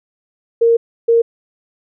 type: tone bursts at uneven times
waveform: sine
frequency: 463.3 Hz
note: A#4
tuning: 11 cents flat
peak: -8 dBFS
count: 2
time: 0.61-0.77 / 1.08-1.22 s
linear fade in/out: 10 ms
effects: none